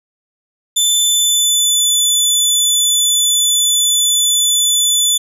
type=tone with pitch glide; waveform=20% pulse; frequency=3520 to 3484 Hz; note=A7 to A7; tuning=0 to -18 cents; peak=-5 dBFS; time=0.76-5.18 s; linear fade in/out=10 ms; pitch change=-18 cents; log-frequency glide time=0.99-1.89 s; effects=none